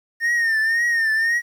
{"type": "tone with vibrato", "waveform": "triangle", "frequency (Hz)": 1828, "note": "A#6", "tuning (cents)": -34, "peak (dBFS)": -15, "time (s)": [0.2, 1.42], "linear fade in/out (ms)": 50, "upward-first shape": "triangle", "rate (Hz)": 1.9, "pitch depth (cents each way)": 81, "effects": ["9-bit"]}